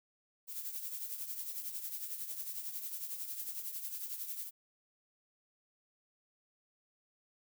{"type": "noise with tremolo", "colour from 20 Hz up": "violet", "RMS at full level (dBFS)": -39, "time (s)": [0.47, 4.51], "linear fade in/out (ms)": 50, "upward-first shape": "triangle", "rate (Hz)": 11, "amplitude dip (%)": 65, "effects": []}